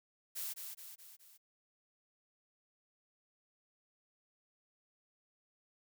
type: noise with echo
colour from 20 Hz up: blue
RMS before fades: -41 dBFS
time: 0.35-0.54 s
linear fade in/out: 20 ms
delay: 210 ms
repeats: 4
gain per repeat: -5 dB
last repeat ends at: 1.38 s
effects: none